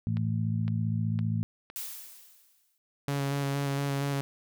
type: harmonic tone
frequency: 55.1 Hz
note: A1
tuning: 3 cents sharp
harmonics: 2 / 3 / 4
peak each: -28 / -32 / -34 dBFS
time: 0.07-1.43 s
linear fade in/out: 0 ms
type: click train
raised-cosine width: 0.3 ms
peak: -27 dBFS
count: 4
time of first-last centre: 0.17-1.701 s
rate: 1.96 Hz
type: noise with exponential decay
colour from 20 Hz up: blue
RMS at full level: -35 dBFS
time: 1.76-2.78 s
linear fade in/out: 0 ms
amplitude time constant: 220 ms
type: tone with vibrato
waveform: sawtooth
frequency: 140 Hz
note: C#3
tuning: 18 cents sharp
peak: -24 dBFS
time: 3.08-4.21 s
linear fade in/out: 0 ms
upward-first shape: square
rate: 4.3 Hz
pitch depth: 14 cents each way
effects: none